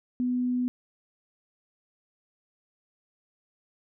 sine tone, 248.6 Hz, B3, 12 cents sharp, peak -24 dBFS, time 0.2-0.68 s, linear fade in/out 0 ms, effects none

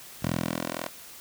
10% pulse tone with high-pass filter sweep, 42.01 Hz, E1, 34 cents sharp, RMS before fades -31 dBFS, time 0.22-0.89 s, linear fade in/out 20 ms, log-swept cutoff 110 to 550 Hz, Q 0.95, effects white hiss -46 dBFS RMS until 1.2 s

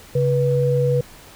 sine tone pair together, 137 / 488.2 Hz, C#3 / B4, -20 / -20 cents, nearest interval octave + minor seventh, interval 2200 cents, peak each -18 dBFS, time 0.15-1.01 s, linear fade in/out 5 ms, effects pink hiss -44 dBFS RMS until 1.35 s

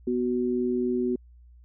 sine tone pair together, 246.9 / 370.7 Hz, B3 / F#4, 0 / +3 cents, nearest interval perfect fifth, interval 703 cents, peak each -26 dBFS, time 0.07-1.16 s, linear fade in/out 5 ms, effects added 60 Hz sine -49 dBFS peak until 1.64 s

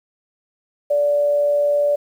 sine tone with amplitude modulation, 581 Hz, D5, 19 cents flat, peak -13 dBFS, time 0.9-1.96 s, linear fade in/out 10 ms, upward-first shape sine, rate 141 Hz, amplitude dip 25%, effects 8-bit

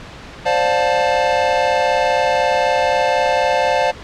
square chord, D minor seventh, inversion third, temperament equal with one note detuned, 523.3 / 587.3 / 711.5 / 880 Hz, C5 / D5 / F5 / A5, 0 / 0 / +32 / 0 cents, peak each -20 dBFS, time 0.45-3.92 s, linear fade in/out 20 ms, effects pink hiss -35 dBFS RMS until 4.03 s + low-pass 4000 Hz 12 dB/octave

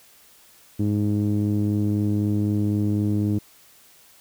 sawtooth tone with low-pass filter, 103.9 Hz, G#2, 1 cent sharp, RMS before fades -22 dBFS, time 0.79-3.39 s, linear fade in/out 10 ms, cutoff 290 Hz, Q 2.9, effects white hiss -53 dBFS RMS until 4.2 s

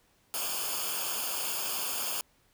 white noise with comb filter, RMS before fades -33 dBFS, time 0.34-2.21 s, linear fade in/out 0 ms, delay 0.51 ms, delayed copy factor -0.8, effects pink hiss -67 dBFS RMS until 2.53 s

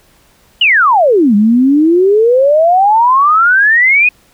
sine exponential two-way sweep, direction down then up, 3030 to 200 to 2527 Hz, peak -5 dBFS, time 0.61-4.09 s, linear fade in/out 5 ms, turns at 1.35 s, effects pink hiss -49 dBFS RMS until 4.33 s

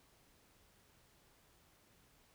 silence, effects pink hiss -69 dBFS RMS until 2.34 s

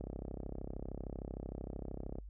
click train, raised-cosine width 2 ms, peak -29 dBFS, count 73, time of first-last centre 0.01-2.185 s, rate 33.1 Hz, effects noise-tail reverb RT60 0.1 s tail -25 dB re dry + added 50 Hz sine -46 dBFS peak until 2.29 s

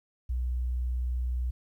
sine tone, 61.74 Hz, B1, in tune, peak -27 dBFS, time 0.29-1.51 s, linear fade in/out 10 ms, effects 11-bit

